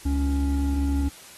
triangle tone pair together, 70 / 280 Hz, C#2 / C#4, +18 / +18 cents, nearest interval 2 octaves, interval 2400 cents, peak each -20 / -24 dBFS, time 0.05-1.09 s, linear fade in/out 10 ms, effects white hiss -46 dBFS RMS until 1.37 s + AAC 32 kbps

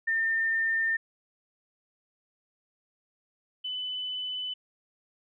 sine tone pair in turn, 1807 / 3005 Hz, A6 / F#7, +46 / +26 cents, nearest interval major sixth, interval 880 cents, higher second, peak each -24 / -31 dBFS, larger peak first, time 0.07-0.97 / 3.64-4.54 s, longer neither, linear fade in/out 10 ms, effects none

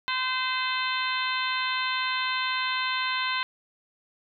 harmonic tone with a mistuned harmonic, 514 Hz, C5, 31 cents flat, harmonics 2 / 3 / 4 / 5 / 6 / 7 / 8, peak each -30 / -32 / -33 / -34 / -35 / -35 / -36 dBFS, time 0.08-3.43 s, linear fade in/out 0 ms, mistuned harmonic 5, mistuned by +17 cents, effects none

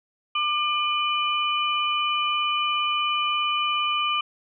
sine tone cluster, 1193 / 2419 / 2995 Hz, D6 / D#7 / F#7, +27 / -49 / +20 cents, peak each -24 / -29 / -26 dBFS, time 0.35-4.21 s, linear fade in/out 5 ms, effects none

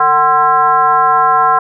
sine tone with frequency modulation, 1046 Hz, C6, 1 cent flat, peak -7 dBFS, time 0-1.59 s, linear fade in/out 5 ms, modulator 296 Hz, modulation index 1.2, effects none

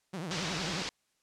sawtooth tone with vibrato, 172.7 Hz, F3, 19 cents flat, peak -32 dBFS, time 0.13-0.83 s, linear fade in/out 10 ms, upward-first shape triangle, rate 11 Hz, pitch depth 270 cents each way
white low-pass noise, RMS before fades -37 dBFS, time 0.31-0.89 s, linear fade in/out 0 ms, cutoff 5800 Hz, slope 24 dB/octave
effects white hiss -75 dBFS RMS until 1.22 s + low-pass 9000 Hz 12 dB/octave

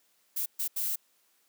violet noise bursts at uneven times, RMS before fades -31 dBFS, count 3, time 0.36-0.46 / 0.59-0.68 / 0.76-0.96 s, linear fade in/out 10 ms, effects white hiss -69 dBFS RMS until 1.48 s + high-pass 200 Hz 12 dB/octave

